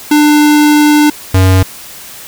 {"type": "tone pair in turn", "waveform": "square", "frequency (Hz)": [298.1, 93.9], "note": ["D4", "F#2"], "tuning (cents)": [26, 26], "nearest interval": "octave + minor sixth", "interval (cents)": 2000, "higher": "first", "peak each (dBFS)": -5, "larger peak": "neither", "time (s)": [[0.11, 1.1], [1.34, 1.63]], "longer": "first", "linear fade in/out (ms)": 5, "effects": ["white hiss -30 dBFS RMS until 2.27 s"]}